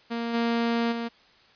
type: tone with level steps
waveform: sawtooth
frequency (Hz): 233.1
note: A#3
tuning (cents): 0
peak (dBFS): -24 / -19 / -25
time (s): 0.1-1.09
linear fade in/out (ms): 20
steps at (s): 0.33 / 0.91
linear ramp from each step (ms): 20
effects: white hiss -57 dBFS RMS until 1.55 s + resampled to 11025 Hz